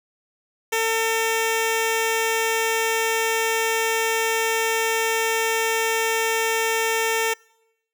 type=tone with notch filter; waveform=10% pulse; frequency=450 Hz; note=A4; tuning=39 cents sharp; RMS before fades=-22 dBFS; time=0.72-7.34 s; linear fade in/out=10 ms; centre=1200 Hz; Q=2; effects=noise-tail reverb RT60 0.9 s tail -26 dB re dry